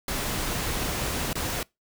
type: noise with dropouts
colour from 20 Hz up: pink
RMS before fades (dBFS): -29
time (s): 0.08-1.63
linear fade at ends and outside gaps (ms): 2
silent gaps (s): 1.331-1.354
effects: noise-tail reverb RT60 0.2 s tail -24 dB re dry

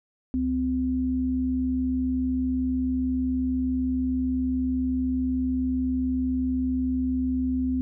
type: tone pair together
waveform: sine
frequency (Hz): 68 / 256.7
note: C#2 / C4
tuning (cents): -33 / -33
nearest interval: octave + major seventh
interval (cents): 2300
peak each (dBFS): -31 / -23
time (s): 0.34-7.81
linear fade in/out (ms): 0
effects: none

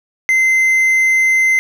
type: tone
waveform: triangle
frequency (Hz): 2069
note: C7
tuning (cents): -20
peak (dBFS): -8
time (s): 0.29-1.59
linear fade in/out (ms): 0
effects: none

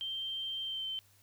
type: tone with pitch glide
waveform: sine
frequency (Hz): 3143 to 3096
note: G7 to G7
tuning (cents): +4 to -22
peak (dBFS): -35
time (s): 0.01-0.99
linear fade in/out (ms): 0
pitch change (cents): -26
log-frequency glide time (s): 0.63-0.88
effects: added 99 Hz sine -67 dBFS peak until 1.22 s + white hiss -66 dBFS RMS until 1.22 s

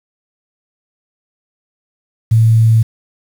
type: tone with quantisation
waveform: sine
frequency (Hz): 112.4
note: A2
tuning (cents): +37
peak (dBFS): -6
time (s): 2.31-2.83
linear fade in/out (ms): 10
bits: 6
effects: none

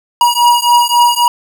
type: beating tone pair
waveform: square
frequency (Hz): 957 / 960.7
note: A#5 / B5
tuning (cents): +45 / -48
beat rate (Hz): 3.7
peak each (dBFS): -11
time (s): 0.21-1.28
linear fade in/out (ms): 2
effects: none

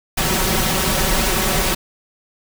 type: noise with comb filter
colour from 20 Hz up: pink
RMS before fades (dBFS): -18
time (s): 0.17-1.75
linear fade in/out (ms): 10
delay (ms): 5.3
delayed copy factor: +0.8
effects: none

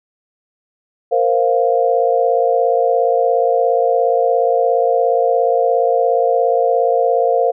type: chord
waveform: sine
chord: Bb suspended second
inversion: none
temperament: equal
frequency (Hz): 466.2 / 523.3 / 698.5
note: Bb4 / C5 / F5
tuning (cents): 0 / 0 / 0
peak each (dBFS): -16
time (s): 1.11-7.52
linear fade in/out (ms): 20
effects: none

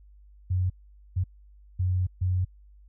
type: tone bursts at uneven times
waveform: sine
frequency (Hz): 91.6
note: F#2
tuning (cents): -17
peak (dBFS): -22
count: 4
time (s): 0.5-0.7 / 1.16-1.24 / 1.79-2.07 / 2.21-2.45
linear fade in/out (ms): 10
effects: added 50 Hz sine -50 dBFS peak until 2.88 s

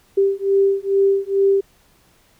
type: beating tone pair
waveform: sine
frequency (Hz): 392 / 394.3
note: G4 / G4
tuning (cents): 0 / +10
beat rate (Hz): 2.3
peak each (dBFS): -17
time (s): 0.17-1.61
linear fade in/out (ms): 10
effects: pink hiss -56 dBFS RMS until 2.39 s

